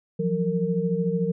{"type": "tone cluster", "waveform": "sine", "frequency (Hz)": [169.2, 182.7, 459.2], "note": ["E3", "F#3", "A#4"], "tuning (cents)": [45, -22, -26], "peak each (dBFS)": -26, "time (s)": [0.19, 1.32], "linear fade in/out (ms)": 10, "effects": []}